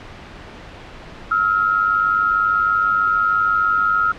sine tone pair together, 1296.8 / 1396.9 Hz, E6 / F6, -29 / 0 cents, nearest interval minor second, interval 129 cents, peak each -17 dBFS, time 1.31-4.12 s, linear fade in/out 5 ms, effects pink hiss -37 dBFS RMS until 4.18 s + low-pass 3000 Hz 12 dB/octave

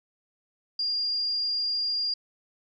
sine tone, 4809 Hz, D8, 40 cents sharp, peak -25 dBFS, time 0.79-2.14 s, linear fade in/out 5 ms, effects none

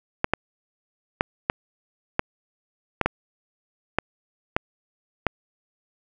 clicks, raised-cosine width 0.5 ms, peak -4 dBFS, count 10, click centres 0.244 / 0.336 / 1.209 / 1.499 / 2.194 / 3.013 / 3.06 / 3.986 / 4.565 / 5.267 s, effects none

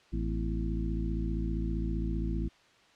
harmonic tone with a mistuned harmonic, 55.2 Hz, A1, 6 cents sharp, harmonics 1 / 2 / 3 / 4 / 5 / 6, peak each -31 / -40 / -37 / -40 / -41 / -39 dBFS, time 0.12-2.49 s, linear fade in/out 20 ms, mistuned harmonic 5, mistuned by -130 cents, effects white hiss -61 dBFS RMS until 2.95 s + low-pass 4000 Hz 12 dB/octave

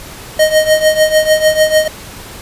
square tone with tremolo, 622.3 Hz, D#5, in tune, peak -5 dBFS, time 0.39-1.88 s, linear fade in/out 5 ms, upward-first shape triangle, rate 6.7 Hz, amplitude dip 85%, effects pink hiss -31 dBFS RMS until 2.41 s + resampled to 32000 Hz

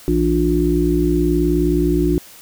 harmonic tone with a mistuned harmonic, 59.1 Hz, A#1, 24 cents sharp, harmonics 1 / 3 / 5 / 6, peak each -20 / -21 / -18 / -18 dBFS, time 0.08-2.18 s, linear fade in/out 0 ms, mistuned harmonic 3, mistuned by -110 cents, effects white hiss -42 dBFS RMS until 2.41 s

